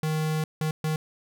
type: tone bursts at uneven times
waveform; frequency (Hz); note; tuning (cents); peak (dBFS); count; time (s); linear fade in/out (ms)
square; 156; D#3; +5; -25; 3; 0.03-0.44 / 0.61-0.71 / 0.84-0.96; 2
effects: none